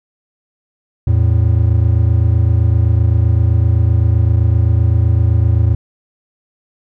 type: tone pair together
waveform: triangle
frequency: 82.93 / 110.7 Hz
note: E2 / A2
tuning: +11 / +11 cents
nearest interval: perfect fourth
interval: 500 cents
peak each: -10 dBFS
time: 1.07-5.75 s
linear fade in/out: 5 ms
effects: none